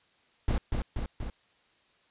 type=noise with echo; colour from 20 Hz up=brown; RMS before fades=-26 dBFS; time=0.48-0.58 s; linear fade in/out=2 ms; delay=240 ms; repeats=3; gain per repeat=-3 dB; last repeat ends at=1.3 s; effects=white hiss -66 dBFS RMS until 2.1 s + resampled to 8000 Hz